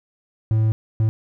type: tone bursts at uneven times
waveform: triangle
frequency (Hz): 110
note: A2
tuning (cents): 0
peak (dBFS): -13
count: 2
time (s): 0.51-0.72 / 1-1.09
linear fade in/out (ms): 0
effects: none